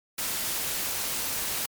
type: noise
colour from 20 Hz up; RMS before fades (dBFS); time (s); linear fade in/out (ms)
white; -30; 0.18-1.66; 5
effects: MP3 96 kbps